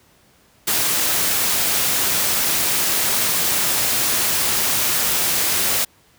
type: noise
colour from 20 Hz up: white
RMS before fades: -19 dBFS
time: 0.67-5.85 s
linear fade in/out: 10 ms
effects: pink hiss -55 dBFS RMS until 6.18 s + high-pass 60 Hz 12 dB/octave